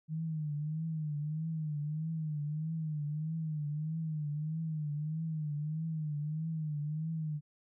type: tone with vibrato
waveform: sine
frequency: 154.4 Hz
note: D#3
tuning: 13 cents flat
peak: -33 dBFS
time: 0.08-7.41 s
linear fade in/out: 50 ms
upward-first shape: triangle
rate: 1.6 Hz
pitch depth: 100 cents each way
effects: none